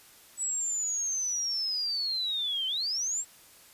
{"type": "linear two-way sweep", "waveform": "sine", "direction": "down then up", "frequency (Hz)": [7902, 3038, 7740], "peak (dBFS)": -28, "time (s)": [0.37, 3.25], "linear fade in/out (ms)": 50, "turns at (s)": 2.67, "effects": ["white hiss -55 dBFS RMS until 3.73 s", "resampled to 32000 Hz"]}